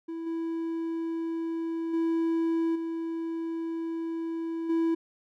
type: tone with level steps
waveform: triangle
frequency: 329.6 Hz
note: E4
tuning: in tune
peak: -31 / -27 / -22 / -28 / -21 dBFS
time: 0.08-4.95 s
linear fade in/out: 10 ms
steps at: 0.26 / 1.93 / 2.75 / 4.69 s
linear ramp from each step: 10 ms
effects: none